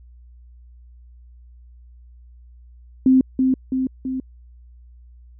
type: tone with echo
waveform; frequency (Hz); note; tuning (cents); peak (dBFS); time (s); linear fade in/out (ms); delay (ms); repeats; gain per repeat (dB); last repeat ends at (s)
sine; 260.5; C4; -7; -10; 3.06-3.21; 2; 330; 3; -4; 4.2
effects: added 60 Hz sine -43 dBFS peak until 5.39 s